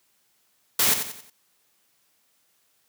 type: noise with echo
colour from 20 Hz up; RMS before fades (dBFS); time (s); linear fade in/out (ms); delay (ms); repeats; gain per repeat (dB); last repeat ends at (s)
white; -20; 0.79-0.94; 5; 90; 4; -8; 1.3
effects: white hiss -67 dBFS RMS until 2.88 s + high-pass 100 Hz 12 dB/octave